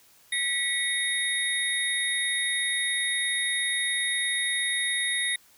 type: tone cluster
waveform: sine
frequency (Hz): 1952 / 2209 / 3723 / 10580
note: B6 / C#7 / A#7 / E9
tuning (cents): -21 / -7 / -3 / +5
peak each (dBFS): -28 / -34 / -29 / -32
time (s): 0.32-5.36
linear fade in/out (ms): 5
effects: white hiss -58 dBFS RMS until 5.57 s